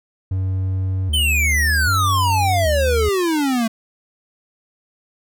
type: tone with vibrato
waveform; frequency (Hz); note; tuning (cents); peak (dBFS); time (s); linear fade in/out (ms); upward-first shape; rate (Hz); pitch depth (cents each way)
triangle; 84; E2; +33; -16; 0.31-3.09; 5; square; 0.64; 200
type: exponential sweep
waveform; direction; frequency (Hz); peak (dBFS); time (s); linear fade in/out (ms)
square; down; 3136 to 220; -17; 1.13-3.68; 10
effects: none